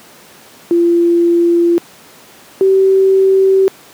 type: tone pair in turn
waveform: sine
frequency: 342.4 / 384.3 Hz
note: F4 / G4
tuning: -34 / -34 cents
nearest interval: major second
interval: 200 cents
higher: second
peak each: -7 / -6 dBFS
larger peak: second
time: 0.71-1.78 / 2.61-3.68 s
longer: neither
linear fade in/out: 0 ms
effects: pink hiss -40 dBFS RMS until 3.93 s + high-pass 200 Hz 12 dB/octave